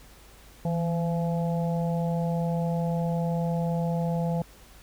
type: harmonic tone with a mistuned harmonic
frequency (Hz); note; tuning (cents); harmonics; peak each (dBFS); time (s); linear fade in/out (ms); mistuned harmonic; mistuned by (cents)
170; F3; -46; 1 / 3 / 4 / 5; -25 / -33 / -35 / -38; 0.65-4.42; 2; 1; -49
effects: added 50 Hz sine -53 dBFS peak until 4.82 s + pink hiss -53 dBFS RMS until 4.82 s